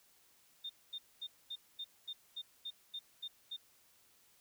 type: tone bursts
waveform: sine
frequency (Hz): 3639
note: A#7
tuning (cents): -42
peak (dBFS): -40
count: 11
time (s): 0.64-3.567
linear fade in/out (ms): 10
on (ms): 57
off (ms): 230
effects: white hiss -68 dBFS RMS until 4.4 s